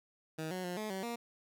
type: tone with pitch steps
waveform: 15% pulse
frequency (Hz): 158.4 / 184 / 178.1 / 214.7 / 190.9 / 235.6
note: D#3 / F#3 / F3 / A3 / G3 / A#3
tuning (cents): +31 / -9 / +34 / -42 / -46 / +19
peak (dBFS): -31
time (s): 0.38-1.16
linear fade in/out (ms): 10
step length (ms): 130
effects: none